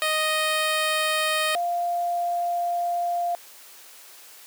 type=tone pair in turn; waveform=10% pulse / sine; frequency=622.3 / 697.3 Hz; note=D#5 / F5; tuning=0 / -3 cents; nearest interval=major second; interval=197 cents; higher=second; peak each=-13 / -22 dBFS; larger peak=first; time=0.02-1.55 / 1.55-3.35 s; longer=second; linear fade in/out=0 ms; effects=white hiss -47 dBFS RMS until 4.46 s + high-pass 400 Hz 12 dB/octave